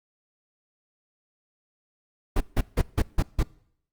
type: noise bursts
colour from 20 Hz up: brown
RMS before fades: -20 dBFS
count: 6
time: 2.36-3.43 s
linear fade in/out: 5 ms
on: 45 ms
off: 160 ms
effects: noise-tail reverb RT60 0.7 s tail -23 dB re dry + Opus 32 kbps